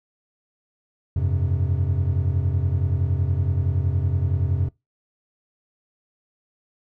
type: chord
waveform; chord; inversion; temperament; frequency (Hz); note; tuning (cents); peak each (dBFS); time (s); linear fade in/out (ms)
triangle; F suspended second; none; equal with one note detuned; 87.31 / 98 / 131.95; F2 / G2 / C3; 0 / 0 / +15; -20 / -23 / -23; 1.16-4.69; 5
effects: noise-tail reverb RT60 0.2 s tail -22 dB re dry